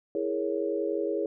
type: chord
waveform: sine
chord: A# half-diminished seventh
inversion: second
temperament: equal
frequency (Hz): 329.6 / 415.3 / 466.2 / 554.4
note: E4 / G#4 / A#4 / C#5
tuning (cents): 0 / 0 / 0 / 0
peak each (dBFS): -32 / -30 / -34 / -33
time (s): 0.15-1.26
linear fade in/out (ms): 2
effects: none